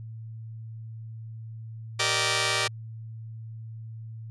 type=chord; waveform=5% pulse; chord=Eb major seventh; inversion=first; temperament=just; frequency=388.9 / 466.7 / 583.4 / 622.3 Hz; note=G4 / Bb4 / D5 / Eb5; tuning=-14 / +2 / -12 / 0 cents; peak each=-19 dBFS; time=1.99-2.68 s; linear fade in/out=10 ms; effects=added 112 Hz sine -37 dBFS peak until 4.3 s + resampled to 24000 Hz